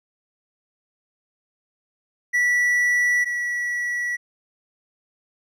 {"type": "tone pair in turn", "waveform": "triangle", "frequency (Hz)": [1950, 1941], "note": ["B6", "B6"], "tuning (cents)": [-23, -31], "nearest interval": "unison", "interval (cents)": 8, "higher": "first", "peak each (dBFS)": [-15, -21], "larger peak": "first", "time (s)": [[2.33, 3.25], [3.25, 4.17]], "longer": "neither", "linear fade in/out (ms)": 20, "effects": []}